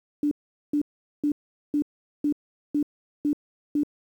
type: tone bursts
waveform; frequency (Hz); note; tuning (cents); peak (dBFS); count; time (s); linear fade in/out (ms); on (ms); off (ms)
sine; 293.7; D4; 0; -20; 8; 0.23-3.834; 2; 83; 420
effects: 9-bit